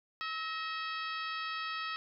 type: harmonic tone with a mistuned harmonic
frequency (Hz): 646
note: E5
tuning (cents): -35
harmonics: 2 / 3 / 4 / 5 / 6 / 7 / 8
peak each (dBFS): -38 / -42 / -44 / -46 / -48 / -49 / -50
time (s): 0.21-1.96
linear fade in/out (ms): 0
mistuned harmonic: 3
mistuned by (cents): -53
effects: none